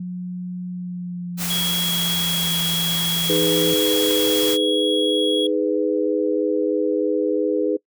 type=tone with pitch glide; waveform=sine; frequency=180 to 167.95 Hz; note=F#3 to E3; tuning=-47 to +33 cents; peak=-26 dBFS; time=0-3.74 s; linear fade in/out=5 ms; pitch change=-120 cents; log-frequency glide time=0.7-2.61 s
type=noise; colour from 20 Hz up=white; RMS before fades=-26 dBFS; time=1.37-4.58 s; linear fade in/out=50 ms
type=tone; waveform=triangle; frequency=3322 Hz; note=G#7; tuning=in tune; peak=-20 dBFS; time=1.5-5.47 s; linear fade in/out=5 ms
type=chord; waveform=sine; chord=G# minor; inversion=second; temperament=just; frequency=311.5 / 415.3 / 498.4 Hz; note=D#4 / G#4 / B4; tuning=+2 / 0 / +16 cents; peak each=-22 dBFS; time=3.29-7.77 s; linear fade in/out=10 ms
effects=noise-tail reverb RT60 0.1 s tail -23 dB re dry